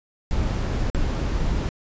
brown noise with dropouts, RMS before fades -23 dBFS, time 0.31-1.69 s, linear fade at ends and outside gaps 0 ms, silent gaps 0.9-0.948 s, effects resampled to 16000 Hz

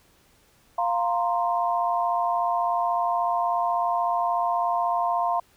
sine chord, F suspended fourth, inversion none, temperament just, 698.5 / 931.3 / 1047.7 Hz, F5 / Bb5 / C6, 0 / -2 / +2 cents, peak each -24 / -27 / -27 dBFS, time 0.78-5.4 s, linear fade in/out 5 ms, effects pink hiss -60 dBFS RMS until 5.56 s

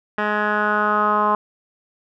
10% pulse tone with low-pass filter sweep, 210 Hz, G#3, 19 cents sharp, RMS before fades -19 dBFS, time 0.18-1.35 s, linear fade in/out 2 ms, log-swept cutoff 1900 to 1100 Hz, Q 5.4, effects none

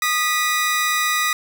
sawtooth tone pair together, 1232 / 1956.9 Hz, D#6 / B6, -17 / -16 cents, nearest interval minor sixth, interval 801 cents, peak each -17 dBFS, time 0.02-1.33 s, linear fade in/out 2 ms, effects none

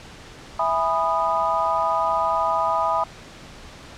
sine chord, E major seventh, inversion none, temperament just, 659.3 / 824.1 / 988.9 / 1236.1 Hz, E5 / G#5 / B5 / D#6, 0 / -14 / +2 / -12 cents, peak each -25 / -26 / -23 / -24 dBFS, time 0.59-3.04 s, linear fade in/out 5 ms, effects pink hiss -42 dBFS RMS until 3.97 s + low-pass 6000 Hz 12 dB/octave

